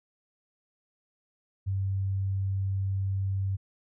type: tone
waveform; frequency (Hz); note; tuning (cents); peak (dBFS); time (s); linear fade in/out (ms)
sine; 96.9; G2; -20; -26; 1.66-3.57; 20
effects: none